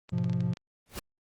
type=clicks; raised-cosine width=0.2 ms; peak=-28 dBFS; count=8; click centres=0.093 / 0.183 / 0.243 / 0.297 / 0.332 / 0.406 / 0.534 / 0.571 s
type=chord; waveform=triangle; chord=F diminished; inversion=first; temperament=just; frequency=104.77 / 125.72 / 174.61 Hz; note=Ab2 / Cb3 / F3; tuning=+16 / +31 / 0 cents; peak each=-32 / -28 / -27 dBFS; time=0.12-0.54 s; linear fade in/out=10 ms
type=noise with exponential growth; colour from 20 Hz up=pink; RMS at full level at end=-33 dBFS; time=0.86-0.99 s; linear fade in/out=0 ms; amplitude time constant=27 ms
effects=Opus 24 kbps